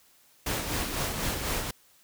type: noise with tremolo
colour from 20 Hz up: pink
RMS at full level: -29 dBFS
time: 0.46-1.71 s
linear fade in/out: 5 ms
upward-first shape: sine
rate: 4 Hz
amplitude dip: 45%
effects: white hiss -61 dBFS RMS until 2.03 s